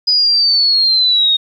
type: linear sweep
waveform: sine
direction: down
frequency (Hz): 4978 to 3700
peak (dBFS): -9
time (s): 0.07-1.37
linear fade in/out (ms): 10
effects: 8-bit